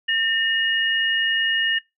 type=tone pair together; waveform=sine; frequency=1811.1 / 2875 Hz; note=A6 / F7; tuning=+50 / +50 cents; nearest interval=minor sixth; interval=800 cents; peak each=-21 dBFS; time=0.08-1.79 s; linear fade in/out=10 ms; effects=noise-tail reverb RT60 0.2 s tail -22 dB re dry